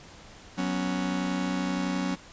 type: chord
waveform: 45% pulse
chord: F# suspended fourth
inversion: none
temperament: just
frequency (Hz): 185 / 246.7 / 277.5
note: F#3 / B3 / C#4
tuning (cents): 0 / -2 / +2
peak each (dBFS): -30 / -34 / -31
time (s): 0.57-2.16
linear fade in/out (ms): 20
effects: pink hiss -49 dBFS RMS until 2.32 s + resampled to 16000 Hz